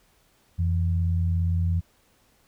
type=tone pair together; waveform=sine; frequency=87.31 / 164.82 Hz; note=F2 / E3; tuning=0 / 0 cents; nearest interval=major seventh; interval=1100 cents; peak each=-21 / -30 dBFS; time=0.58-1.81 s; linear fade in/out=20 ms; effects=pink hiss -63 dBFS RMS until 2.47 s